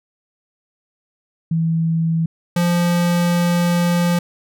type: tone pair in turn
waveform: sine / square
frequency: 163.7 / 173.84 Hz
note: E3 / F3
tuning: -12 / -8 cents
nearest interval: minor second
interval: 104 cents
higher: second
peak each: -15 dBFS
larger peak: neither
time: 1.51-2.26 / 2.56-4.19 s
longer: second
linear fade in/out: 5 ms
effects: none